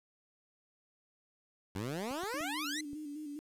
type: exponential sweep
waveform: 15% pulse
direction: up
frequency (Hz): 89.3 to 2093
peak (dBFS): -30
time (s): 1.75-2.81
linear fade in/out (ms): 5
type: clicks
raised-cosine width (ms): 3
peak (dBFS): -38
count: 4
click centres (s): 2.111 / 2.235 / 2.408 / 2.932
type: tone with vibrato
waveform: sine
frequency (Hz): 296.9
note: D4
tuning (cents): +19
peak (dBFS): -40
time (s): 2.34-3.39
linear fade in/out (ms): 0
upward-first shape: square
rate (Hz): 4.9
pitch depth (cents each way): 50
effects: resampled to 32000 Hz + 10-bit